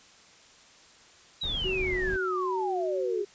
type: exponential sweep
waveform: sine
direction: down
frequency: 3951 to 392 Hz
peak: -29 dBFS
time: 1.41-3.25 s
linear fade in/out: 10 ms
type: noise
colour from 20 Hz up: brown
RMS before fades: -36 dBFS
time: 1.43-2.17 s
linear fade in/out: 10 ms
type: tone with vibrato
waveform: sine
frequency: 372 Hz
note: F#4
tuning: 9 cents sharp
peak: -29 dBFS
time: 1.64-3.23 s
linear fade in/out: 20 ms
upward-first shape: triangle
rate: 2.4 Hz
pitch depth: 30 cents each way
effects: white hiss -55 dBFS RMS until 3.34 s + resampled to 16000 Hz